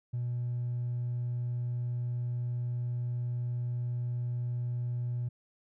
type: tone with hard clipping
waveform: sine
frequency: 121.5 Hz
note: B2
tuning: 28 cents flat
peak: -31 dBFS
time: 0.13-5.29 s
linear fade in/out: 10 ms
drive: 1 dB
effects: none